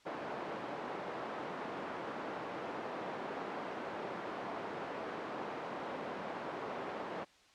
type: band-pass noise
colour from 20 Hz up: white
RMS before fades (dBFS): -42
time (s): 0.05-7.25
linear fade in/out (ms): 20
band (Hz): 240 to 900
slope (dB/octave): 12
effects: white hiss -64 dBFS RMS until 7.54 s + low-pass 5000 Hz 12 dB/octave